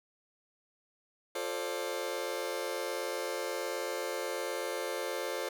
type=chord; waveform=sawtooth; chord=D minor seventh; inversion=first; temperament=just; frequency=352.4 / 440.5 / 528.6 / 587.3 Hz; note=F4 / A4 / C5 / D5; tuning=+16 / +2 / +18 / 0 cents; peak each=-37 / -35 / -33 / -37 dBFS; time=1.35-5.49 s; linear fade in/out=5 ms; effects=none